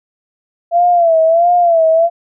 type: tone with vibrato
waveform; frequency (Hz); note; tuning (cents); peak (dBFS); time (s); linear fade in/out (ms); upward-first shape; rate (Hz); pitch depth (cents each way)
sine; 675; E5; +41; -7; 0.71-2.1; 50; sine; 1.5; 86
effects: none